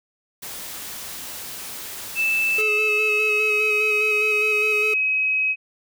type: noise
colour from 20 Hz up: white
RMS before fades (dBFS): -34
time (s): 0.42-2.62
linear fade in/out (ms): 10
type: tone with pitch glide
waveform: sine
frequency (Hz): 2637 to 2544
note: E7 to D#7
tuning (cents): 0 to +38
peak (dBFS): -18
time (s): 2.15-5.56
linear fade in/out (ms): 50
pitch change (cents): -62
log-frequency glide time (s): 2.6-3.67
type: tone with vibrato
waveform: square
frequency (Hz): 426.2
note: G#4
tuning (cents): +45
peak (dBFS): -25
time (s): 2.58-4.94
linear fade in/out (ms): 5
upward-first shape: square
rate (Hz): 4.9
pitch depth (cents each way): 18
effects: none